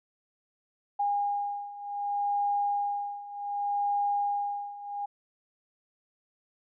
sine beating tone pair, 813 / 813.66 Hz, G#5 / G#5, -37 / -36 cents, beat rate 0.66 Hz, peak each -32 / -29 dBFS, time 0.99-5.06 s, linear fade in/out 10 ms, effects none

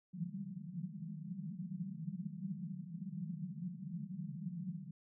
white band-pass noise, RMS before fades -44 dBFS, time 0.13-4.91 s, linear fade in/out 5 ms, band 150 to 200 Hz, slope 96 dB/octave, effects none

